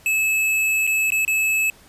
square tone with dropouts, 2600 Hz, E7, 24 cents flat, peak -18 dBFS, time 0.06-1.7 s, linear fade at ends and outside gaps 1 ms, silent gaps 0.868-0.874 / 1.104-1.12 / 1.25-1.278 s, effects pink hiss -50 dBFS RMS until 1.88 s + resampled to 32000 Hz

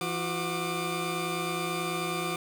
20% pulse tone cluster, 168.6 / 366.5 / 1193 Hz, E3 / F#4 / D6, +39 / -16 / +27 cents, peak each -29 dBFS, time 0.01-2.36 s, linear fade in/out 2 ms, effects none

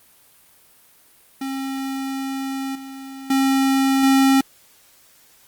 square tone with level steps, 269.1 Hz, C4, 49 cents sharp, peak -25 / -34 / -16 / -13 dBFS, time 1.41-4.41 s, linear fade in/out 5 ms, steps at 2.75 / 3.3 / 4.03 s, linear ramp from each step 5 ms, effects white hiss -53 dBFS RMS until 5.47 s + Opus 32 kbps

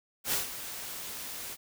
white noise with ADSR envelope, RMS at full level -28 dBFS, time 0.24-1.57 s, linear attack 84 ms, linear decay 140 ms, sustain -12 dB, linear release 44 ms, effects none

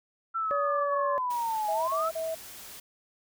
sine linear two-way sweep, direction down then up, 1348 to 820 to 1348 Hz, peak -27 dBFS, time 0.34-2.1 s, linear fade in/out 20 ms, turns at 1.72 s
harmonic tone, 571 Hz, D5, 49 cents flat, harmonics 1 / 2 / 3, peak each -28 / -38 / -40 dBFS, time 0.51-1.18 s, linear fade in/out 0 ms
white noise, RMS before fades -45 dBFS, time 1.3-2.8 s, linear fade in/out 5 ms
sine tone bursts, 648 Hz, E5, 30 cents flat, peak -29 dBFS, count 3, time 1.68-2.35 s, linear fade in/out 10 ms, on 200 ms, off 35 ms
effects none

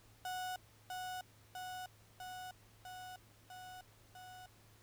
35% pulse tone with echo, 736 Hz, F#5, 9 cents flat, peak -38 dBFS, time 0.25-0.56 s, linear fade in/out 2 ms, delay 650 ms, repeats 6, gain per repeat -2 dB, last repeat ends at 4.46 s, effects added 107 Hz sine -65 dBFS peak until 4.82 s + pink hiss -66 dBFS RMS until 4.82 s

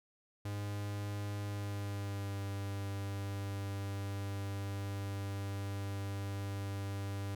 45% pulse tone with pitch glide, 102.2 to 99.35 Hz, G#2 to G2, -27 to +24 cents, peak -37 dBFS, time 0.45-7.35 s, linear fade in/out 5 ms, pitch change -49 cents, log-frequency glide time 1.44-2.47 s, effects none

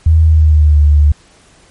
sine tone with pitch glide, 80 to 73.79 Hz, D#2 to D2, +49 to +9 cents, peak -4 dBFS, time 0.06-1.12 s, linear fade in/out 5 ms, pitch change -140 cents, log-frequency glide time 0.22-0.81 s, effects pink hiss -46 dBFS RMS until 1.7 s + MP3 48 kbps

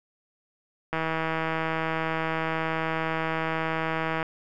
click train, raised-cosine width 0.5 ms, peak -13 dBFS, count 532, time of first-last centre 0.93-4.228 s, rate 161 Hz, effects none

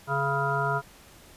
harmonic tone with a mistuned harmonic, 140 Hz, C#3, 18 cents sharp, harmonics 1 / 3 / 5 / 7 / 9 / 10, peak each -30 / -33 / -31 / -30 / -33 / -30 dBFS, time 0.07-0.82 s, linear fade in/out 50 ms, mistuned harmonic 5, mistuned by -32 cents, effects pink hiss -52 dBFS RMS until 1.36 s + resampled to 32000 Hz

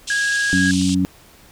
pink band-pass noise, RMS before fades -28 dBFS, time 0.07-0.95 s, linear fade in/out 10 ms, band 2800 to 9100 Hz, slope 48 dB/octave
sine tone, 1646 Hz, G#6, 16 cents flat, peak -17 dBFS, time 0.1-0.71 s, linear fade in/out 2 ms
click train, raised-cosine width 0.3 ms, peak -23 dBFS, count 6, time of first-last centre 0.5-0.894 s, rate 12.7 Hz
harmonic tone, 92.5 Hz, F#2, in tune, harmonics 1 / 2 / 3, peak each -26 / -18 / -18 dBFS, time 0.53-1.05 s, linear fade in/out 0 ms
effects pink hiss -48 dBFS RMS until 1.51 s

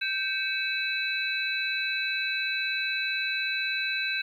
sine tone cluster, 1560 / 2258 / 2599 / 3963 Hz, G6 / C#7 / E7 / B7, -9 / +31 / -25 / +5 cents, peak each -31 / -38 / -30 / -33 dBFS, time 0.01-4.22 s, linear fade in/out 10 ms, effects 10-bit

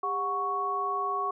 sine tone cluster, 400.4 / 732 / 1111 Hz, G4 / F#5 / C#6, +37 / -19 / +4 cents, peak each -36 / -35 / -28 dBFS, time 0.03-1.31 s, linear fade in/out 5 ms, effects none

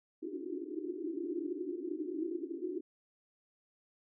white band-pass noise, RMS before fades -39 dBFS, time 0.22-2.81 s, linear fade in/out 10 ms, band 290 to 380 Hz, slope 96 dB/octave, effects none

